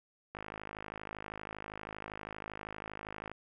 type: click train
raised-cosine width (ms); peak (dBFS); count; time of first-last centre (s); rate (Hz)
0.5; -26; 157; 0.35-3.316; 52.6
effects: none